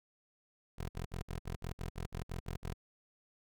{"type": "tone bursts", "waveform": "15% pulse", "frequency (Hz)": 42.92, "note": "F1", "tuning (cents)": -29, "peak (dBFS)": -32, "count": 12, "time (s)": [0.78, 2.738], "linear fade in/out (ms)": 10, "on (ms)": 110, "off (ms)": 58, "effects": []}